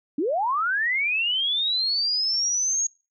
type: linear sweep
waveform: sine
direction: up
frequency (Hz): 262.3 to 6645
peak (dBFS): -21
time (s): 0.18-2.87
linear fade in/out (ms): 5
effects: noise-tail reverb RT60 0.3 s tail -24 dB re dry